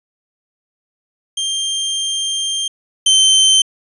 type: tone pair in turn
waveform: sawtooth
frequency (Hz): 3178 / 3105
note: G7 / G7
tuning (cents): +23 / -17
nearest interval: unison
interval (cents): 40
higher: first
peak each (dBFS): -14 / -5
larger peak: second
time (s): 1.37-2.68 / 3.06-3.62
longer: first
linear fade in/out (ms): 5
effects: resampled to 24000 Hz

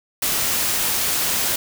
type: noise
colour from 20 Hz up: white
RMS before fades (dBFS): -21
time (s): 0.22-1.56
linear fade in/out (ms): 5
effects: none

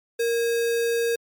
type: tone with sample-and-hold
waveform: sine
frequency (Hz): 466.2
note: A#4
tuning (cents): 0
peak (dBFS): -20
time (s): 0.19-1.16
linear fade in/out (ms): 10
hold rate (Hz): 2100
effects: MP3 96 kbps

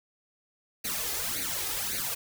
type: noise with flanger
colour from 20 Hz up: white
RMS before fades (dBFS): -32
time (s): 0.84-2.15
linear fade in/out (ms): 10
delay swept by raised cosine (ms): 0.46 to 2.46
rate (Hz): 1.8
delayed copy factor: +0.8
effects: none

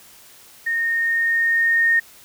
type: tone with level ramp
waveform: sine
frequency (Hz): 1842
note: A#6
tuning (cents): -21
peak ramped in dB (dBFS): -19 to -13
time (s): 0.66-2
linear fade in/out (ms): 10
effects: white hiss -47 dBFS RMS until 2.24 s

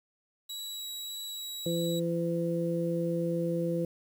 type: tone with vibrato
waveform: sawtooth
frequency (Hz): 3894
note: B7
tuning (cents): -25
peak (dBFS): -34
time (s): 0.49-2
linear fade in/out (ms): 10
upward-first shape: triangle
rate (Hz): 1.7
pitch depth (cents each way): 8
type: harmonic tone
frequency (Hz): 169.3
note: E3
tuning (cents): +46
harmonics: 1 / 2 / 3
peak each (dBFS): -31 / -33 / -32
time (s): 1.66-3.85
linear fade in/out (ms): 2
effects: 9-bit

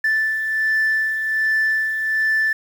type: beating tone pair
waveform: sine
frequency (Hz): 1758 / 1759.3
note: A6 / A6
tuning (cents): -2 / -1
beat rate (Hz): 1.3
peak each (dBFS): -25 / -16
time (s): 0.04-2.53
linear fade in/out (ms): 5
effects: tanh soft clip ceiling -13 dBFS + 7-bit

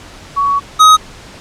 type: tone pair in turn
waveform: sine / square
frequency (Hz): 1123 / 1260.5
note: C#6 / D#6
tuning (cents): +22 / +22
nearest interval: major second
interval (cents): 200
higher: second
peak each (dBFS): -10 / -3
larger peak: second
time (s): 0.36-0.6 / 0.79-0.97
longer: first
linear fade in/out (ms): 20
effects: pink hiss -35 dBFS RMS until 1.4 s + low-pass 7000 Hz 12 dB/octave

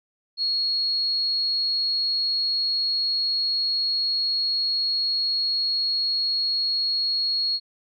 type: tone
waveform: sine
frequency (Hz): 4314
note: C#8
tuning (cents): -48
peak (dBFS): -21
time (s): 0.37-7.6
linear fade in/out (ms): 50
effects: none

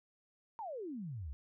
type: exponential sweep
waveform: sine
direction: down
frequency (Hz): 950 to 62.7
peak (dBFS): -40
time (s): 0.59-1.33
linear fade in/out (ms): 0
effects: none

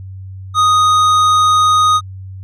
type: tone with tanh clipping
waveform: triangle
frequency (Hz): 1244.5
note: D#6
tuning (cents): 0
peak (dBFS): -10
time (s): 0.54-2.01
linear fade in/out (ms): 50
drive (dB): 16
effects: added 95 Hz sine -27 dBFS peak until 2.43 s

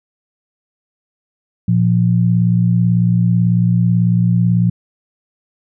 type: tone pair together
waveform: sine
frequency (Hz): 116.9 / 175.04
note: A#2 / F3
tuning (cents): +5 / +4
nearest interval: perfect fifth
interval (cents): 699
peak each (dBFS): -13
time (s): 1.68-4.7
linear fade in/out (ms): 5
effects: none

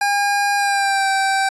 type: tone with pitch glide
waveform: 25% pulse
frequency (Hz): 810 to 777.5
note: G#5 to G5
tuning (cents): -43 to -14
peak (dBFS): -12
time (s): 0.01-1.49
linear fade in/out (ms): 5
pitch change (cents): -71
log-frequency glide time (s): 0.57-1.09
effects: resampled to 24000 Hz

